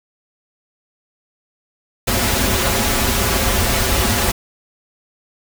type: noise with comb filter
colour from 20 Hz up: pink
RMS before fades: -17 dBFS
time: 2.07-4.32 s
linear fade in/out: 10 ms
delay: 6.5 ms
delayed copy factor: -0.8
effects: none